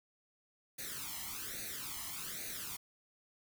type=noise with flanger; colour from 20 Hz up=white; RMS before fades=-43 dBFS; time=0.78-2.77 s; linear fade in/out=10 ms; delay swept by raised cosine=0.47 to 0.99 ms; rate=1.2 Hz; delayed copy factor=+0.8; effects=none